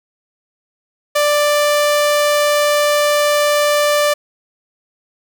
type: tone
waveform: sawtooth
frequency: 589 Hz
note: D5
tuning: 5 cents sharp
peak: -8 dBFS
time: 1.15-4.14 s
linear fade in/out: 10 ms
effects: none